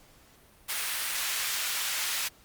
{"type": "high-pass noise", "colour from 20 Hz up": "pink", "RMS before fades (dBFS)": -31, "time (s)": [0.68, 2.29], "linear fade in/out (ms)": 20, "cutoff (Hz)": 1700, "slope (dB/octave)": 12, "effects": ["pink hiss -58 dBFS RMS until 2.44 s", "Opus 48 kbps"]}